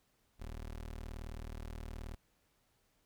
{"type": "tone", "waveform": "25% pulse", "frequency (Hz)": 38.89, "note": "D#1", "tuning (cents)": 0, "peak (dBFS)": -39, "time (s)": [0.39, 2.16], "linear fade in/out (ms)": 20, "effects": ["pink hiss -75 dBFS RMS until 3.05 s"]}